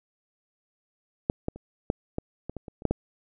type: clicks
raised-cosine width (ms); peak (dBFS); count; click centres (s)
2; -9 / -14 / -28 / -10 / -15 / -20 / -22 / -26 / -29 / -9 / -11; 11; 1.299 / 1.484 / 1.56 / 1.901 / 2.184 / 2.496 / 2.567 / 2.682 / 2.821 / 2.853 / 2.91
effects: none